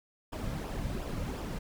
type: noise with flanger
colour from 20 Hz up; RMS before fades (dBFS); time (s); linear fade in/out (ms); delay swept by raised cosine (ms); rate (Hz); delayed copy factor
brown; -36; 0.32-1.59; 10; 0.47 to 2.77; 2.8; -0.55
effects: none